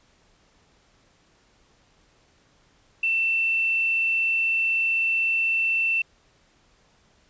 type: tone with quantisation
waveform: sine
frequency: 2681 Hz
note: E7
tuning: 29 cents sharp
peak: -20 dBFS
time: 3.03-6.02 s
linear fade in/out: 5 ms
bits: 8
effects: pink hiss -61 dBFS RMS until 7.29 s + resampled to 16000 Hz